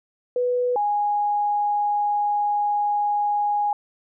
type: tone pair in turn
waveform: sine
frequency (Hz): 493.5 / 826.4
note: B4 / G#5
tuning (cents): -1 / -9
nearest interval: major sixth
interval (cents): 892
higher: second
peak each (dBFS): -19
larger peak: neither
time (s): 0.36-0.76 / 0.76-3.73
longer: second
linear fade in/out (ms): 2
effects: none